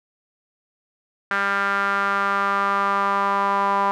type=tone with band-pass filter sweep; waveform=sawtooth; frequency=198.8 Hz; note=G3; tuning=25 cents sharp; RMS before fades=-21 dBFS; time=1.31-3.91 s; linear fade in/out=0 ms; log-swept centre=1500 to 1000 Hz; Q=4.4; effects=none

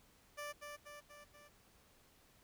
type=tone with echo; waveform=15% pulse; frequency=587.3 Hz; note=D5; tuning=in tune; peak=-37 dBFS; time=0.37-0.53 s; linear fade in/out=20 ms; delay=240 ms; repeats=4; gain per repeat=-4 dB; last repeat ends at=1.49 s; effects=pink hiss -68 dBFS RMS until 2.43 s

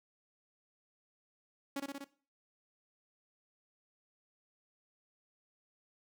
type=tone with echo; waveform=sawtooth; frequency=278.7 Hz; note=C#4; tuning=9 cents sharp; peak=-31 dBFS; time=1.76-1.8 s; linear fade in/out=5 ms; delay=61 ms; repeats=4; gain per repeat=-2 dB; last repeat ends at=2.044 s; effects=noise-tail reverb RT60 0.4 s tail -18 dB re dry

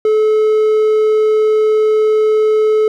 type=tone; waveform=triangle; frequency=431.6 Hz; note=A4; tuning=33 cents flat; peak=-7 dBFS; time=0.05-2.88 s; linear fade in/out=2 ms; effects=none

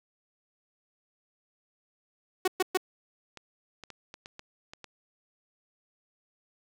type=tone bursts; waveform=sawtooth; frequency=371.7 Hz; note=F#4; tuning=8 cents sharp; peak=-19 dBFS; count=3; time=2.45-2.774 s; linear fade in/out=5 ms; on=28 ms; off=120 ms
type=clicks; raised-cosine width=0.2 ms; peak=-26 dBFS; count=8; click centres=3.373 / 3.837 / 3.903 / 4.141 / 4.259 / 4.394 / 4.735 / 4.843 s
effects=none

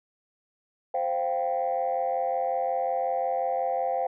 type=chord; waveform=sine; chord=C suspended fourth; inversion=none; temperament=equal; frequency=523.3 / 698.5 / 784 Hz; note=C5 / F5 / G5; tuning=0 / 0 / 0 cents; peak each=-28 dBFS; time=0.94-4.07 s; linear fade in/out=5 ms; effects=tanh soft clip ceiling -18 dBFS

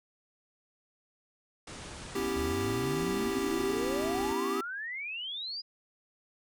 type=low-pass noise; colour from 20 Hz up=pink; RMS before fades=-44 dBFS; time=1.67-4.33 s; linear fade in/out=5 ms; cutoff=9900 Hz; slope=96 dB/octave
type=click; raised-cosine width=3 ms; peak=-32 dBFS; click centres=2.052 s
type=chord; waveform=square; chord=C# half-diminished seventh; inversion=third; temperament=equal; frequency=246.9 / 277.2 / 329.6 / 392 Hz; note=B3 / C#4 / E4 / G4; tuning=0 / 0 / 0 / 0 cents; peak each=-39 / -39 / -38 / -33 dBFS; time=2.15-4.61 s; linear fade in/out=5 ms
type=exponential sweep; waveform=sine; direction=up; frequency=69.3 to 4978 Hz; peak=-35 dBFS; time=2.35-5.62 s; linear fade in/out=20 ms
effects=none

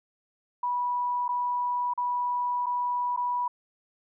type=tone with dropouts; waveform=sine; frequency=979 Hz; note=B5; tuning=15 cents flat; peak=-25 dBFS; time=0.63-3.48 s; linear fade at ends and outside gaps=5 ms; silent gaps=1.281-1.289 / 1.937-1.976 / 2.66-2.665 / 3.164-3.173 s; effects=none

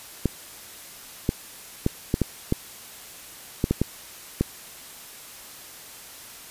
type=clicks; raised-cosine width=3 ms; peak=-7 dBFS; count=10; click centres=0.257 / 1.291 / 1.864 / 2.141 / 2.217 / 2.524 / 3.641 / 3.71 / 3.816 / 4.41 s; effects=white hiss -43 dBFS RMS until 6.5 s + resampled to 32000 Hz

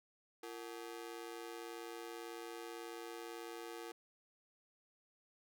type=ring-modulated tone; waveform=sawtooth; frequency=402.7 Hz; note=G4; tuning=47 cents sharp; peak=-39 dBFS; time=0.43-3.92 s; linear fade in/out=5 ms; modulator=59.1 Hz; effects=none

